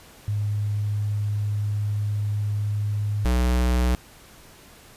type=tone pair in turn; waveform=sine / square; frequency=103.83 / 61.61 Hz; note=G#2 / B1; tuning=0 / -4 cents; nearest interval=major sixth; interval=904 cents; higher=first; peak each=-22 / -19 dBFS; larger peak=second; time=0.28-3.25 / 3.25-3.95 s; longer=first; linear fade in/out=0 ms; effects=pink hiss -49 dBFS RMS until 4.96 s + resampled to 32000 Hz